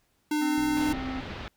square tone, 301.4 Hz, D4, 45 cents sharp, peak -25 dBFS, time 0.31-0.93 s, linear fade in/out 5 ms
harmonic tone, 261.6 Hz, C4, in tune, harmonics 1 / 3 / 5 / 7 / 8, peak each -32 / -42 / -46 / -49 / -50 dBFS, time 0.41-1.21 s, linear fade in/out 10 ms
click train, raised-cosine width 3 ms, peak -30 dBFS, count 34, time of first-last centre 0.58-1.091 s, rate 64.6 Hz
pink low-pass noise, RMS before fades -38 dBFS, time 0.77-1.48 s, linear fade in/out 0 ms, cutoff 3900 Hz, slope 24 dB/octave
effects pink hiss -70 dBFS RMS until 1.56 s

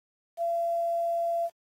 sine tone with quantisation, 679 Hz, F5, 49 cents flat, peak -25 dBFS, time 0.37-1.5 s, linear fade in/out 50 ms, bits 9, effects AAC 48 kbps

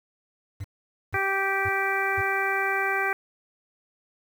triangle tone bursts, 98 Hz, G2, in tune, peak -28 dBFS, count 4, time 0.6-2.216 s, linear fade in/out 10 ms, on 44 ms, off 480 ms
harmonic tone, 390 Hz, G4, 9 cents flat, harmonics 1 / 2 / 3 / 4 / 5 / 6, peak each -31 / -30 / -32 / -28 / -30 / -31 dBFS, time 1.14-3.13 s, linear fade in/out 2 ms
effects 8-bit

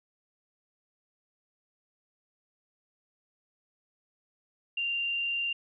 sine tone with frequency modulation, 2782 Hz, F7, 7 cents flat, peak -28 dBFS, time 4.77-5.53 s, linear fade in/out 5 ms, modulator 38.6 Hz, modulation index 0.59, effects none

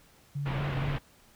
sine tone with vibrato, 138.59 Hz, C#3, in tune, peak -30 dBFS, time 0.35-0.97 s, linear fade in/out 10 ms, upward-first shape square, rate 4.2 Hz, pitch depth 46 cents each way
pink low-pass noise, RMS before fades -35 dBFS, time 0.45-0.99 s, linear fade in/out 20 ms, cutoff 3000 Hz, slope 24 dB/octave
effects pink hiss -60 dBFS RMS until 1.35 s

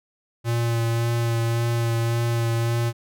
square tone with vibrato, 116.54 Hz, A#2, in tune, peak -21 dBFS, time 0.44-2.93 s, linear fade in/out 50 ms, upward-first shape sine, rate 1.8 Hz, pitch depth 16 cents each way, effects none

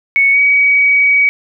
sine tone with pitch glide, 2217 to 2264 Hz, C#7 to C#7, 0 to +36 cents, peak -7 dBFS, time 0.16-1.29 s, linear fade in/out 0 ms, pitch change +36 cents, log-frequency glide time 0.32-0.38 s, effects none

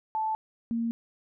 sine tone pair in turn, 875 / 231.2 Hz, A5 / A#3, -10 / -14 cents, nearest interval octave + major seventh, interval 2304 cents, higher first, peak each -26 dBFS, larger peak neither, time 0.15-0.35 / 0.71-0.91 s, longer neither, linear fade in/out 0 ms, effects none

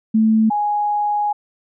sine tone pair in turn, 220 / 830.6 Hz, A3 / G#5, 0 / 0 cents, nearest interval octave + major seventh, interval 2300 cents, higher second, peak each -11 / -16 dBFS, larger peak first, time 0.14-0.5 / 0.5-1.33 s, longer second, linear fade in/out 10 ms, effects none

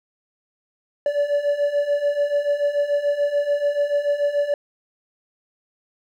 triangle beating tone pair, 573 / 579.9 Hz, D5 / D5, -43 / -22 cents, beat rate 6.9 Hz, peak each -22 / -18 dBFS, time 1.06-4.54 s, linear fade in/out 2 ms, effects none

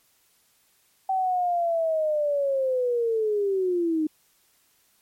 sine linear sweep, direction down, 769 to 304.1 Hz, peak -21 dBFS, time 1.09-4.07 s, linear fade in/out 5 ms, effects white hiss -64 dBFS RMS until 5.01 s + MP3 64 kbps

